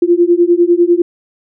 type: beating tone pair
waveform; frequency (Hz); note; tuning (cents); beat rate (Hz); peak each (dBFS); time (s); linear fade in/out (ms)
sine; 342.2 / 352.2; F4 / F4; -35 / +15; 10; -10; 0.02-1.02; 5
effects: none